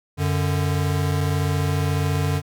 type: tone pair together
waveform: square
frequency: 92.43 / 146.83 Hz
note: F#2 / D3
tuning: -1 / 0 cents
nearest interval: minor sixth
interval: 801 cents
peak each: -23 dBFS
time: 0.17-2.42 s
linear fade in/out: 50 ms
effects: none